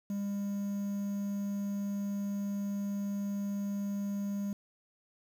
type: tone with quantisation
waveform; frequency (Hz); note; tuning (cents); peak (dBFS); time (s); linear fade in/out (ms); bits
triangle; 201.2; G3; +45; -30; 0.1-4.53; 2; 9
effects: none